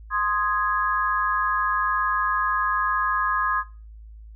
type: chord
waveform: sine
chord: Ab major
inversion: first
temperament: equal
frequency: 1046.5 / 1244.5 / 1661.2 Hz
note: C6 / Eb6 / Ab6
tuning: 0 / 0 / 0 cents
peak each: -25 dBFS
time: 0.1-3.64 s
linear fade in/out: 50 ms
effects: noise-tail reverb RT60 0.3 s tail -17 dB re dry + added 54 Hz sine -40 dBFS peak until 4.35 s